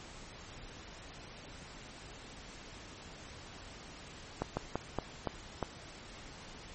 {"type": "slowing click train", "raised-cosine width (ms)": 1, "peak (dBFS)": -18, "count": 6, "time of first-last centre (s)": [4.42, 5.627], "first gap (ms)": 150, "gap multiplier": 1.24, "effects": ["pink hiss -50 dBFS RMS until 6.74 s", "MP3 32 kbps"]}